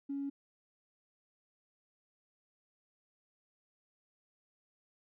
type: tone with tanh clipping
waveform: triangle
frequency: 279 Hz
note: C#4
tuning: 11 cents sharp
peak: -35 dBFS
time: 0.09-0.3 s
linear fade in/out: 10 ms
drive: 4 dB
effects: none